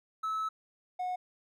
triangle tone pair in turn, 1300 / 729.6 Hz, E6 / F#5, -24 / -24 cents, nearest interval minor seventh, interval 1000 cents, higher first, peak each -28 / -29 dBFS, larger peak first, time 0.23-0.49 / 0.99-1.16 s, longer first, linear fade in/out 10 ms, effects tanh soft clip ceiling -25 dBFS

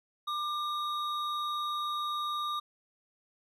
triangle tone pair together, 1193 / 3767 Hz, D6 / A#7, +27 / +17 cents, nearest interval octave + minor sixth, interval 1990 cents, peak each -30 / -37 dBFS, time 0.27-2.6 s, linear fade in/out 10 ms, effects none

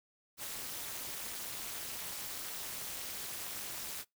white noise with amplitude modulation, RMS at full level -38 dBFS, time 0.37-4.05 s, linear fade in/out 50 ms, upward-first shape sine, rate 255 Hz, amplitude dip 95%, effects noise-tail reverb RT60 0.2 s tail -26 dB re dry

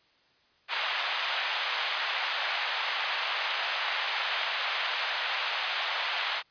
white band-pass noise, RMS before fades -31 dBFS, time 0.68-6.43 s, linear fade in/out 50 ms, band 680 to 3600 Hz, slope 24 dB/octave, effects white hiss -65 dBFS RMS until 6.5 s + resampled to 11025 Hz

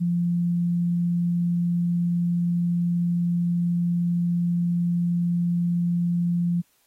sine tone, 173.2 Hz, F3, 14 cents flat, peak -20 dBFS, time 0-6.62 s, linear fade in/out 20 ms, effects white hiss -65 dBFS RMS until 6.86 s + AAC 48 kbps

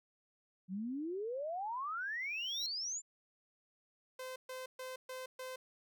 sine exponential sweep, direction up, 177.5 to 7360 Hz, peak -37 dBFS, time 0.68-3.02 s, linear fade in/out 50 ms
square tone with exponential growth, 5588 Hz, F8, in tune, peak -38 dBFS, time 2.01-2.66 s, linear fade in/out 0 ms, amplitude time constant 140 ms
sawtooth tone bursts, 515 Hz, C5, 28 cents flat, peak -39 dBFS, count 5, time 4.19-5.56 s, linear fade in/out 5 ms, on 170 ms, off 130 ms
effects none

